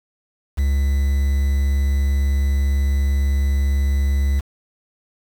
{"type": "tone with quantisation", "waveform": "triangle", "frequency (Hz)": 69, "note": "C#2", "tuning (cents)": -7, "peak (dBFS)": -13, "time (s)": [0.57, 4.41], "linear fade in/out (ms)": 20, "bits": 6, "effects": []}